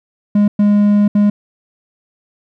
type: tone bursts at uneven times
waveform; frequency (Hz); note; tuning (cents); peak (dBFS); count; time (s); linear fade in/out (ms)
triangle; 206; G#3; -14; -6; 3; 0.35-0.48 / 0.59-1.08 / 1.15-1.3; 5
effects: none